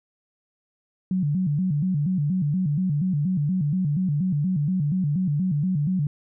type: tone with vibrato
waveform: sine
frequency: 164.81 Hz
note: E3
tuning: in tune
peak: -20 dBFS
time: 1.11-6.07 s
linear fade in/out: 2 ms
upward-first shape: square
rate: 4.2 Hz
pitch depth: 210 cents each way
effects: none